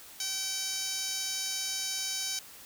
10% pulse tone with band-pass filter, 769 Hz, G5, 33 cents flat, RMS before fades -34 dBFS, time 0.2-2.39 s, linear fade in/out 2 ms, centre 6900 Hz, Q 5.6, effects white hiss -50 dBFS RMS until 2.65 s

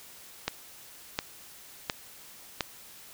click train, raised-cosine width 0.2 ms, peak -10 dBFS, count 4, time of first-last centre 0.48-2.608 s, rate 1.41 Hz, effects white hiss -50 dBFS RMS until 3.13 s

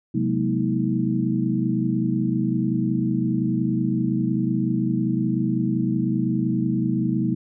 sine tone cluster, 130.9 / 182.4 / 208 / 238.2 / 319.3 Hz, C3 / F#3 / G#3 / A#3 / D#4, +1 / -24 / +3 / +38 / +45 cents, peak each -26 dBFS, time 0.14-7.35 s, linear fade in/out 10 ms, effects none

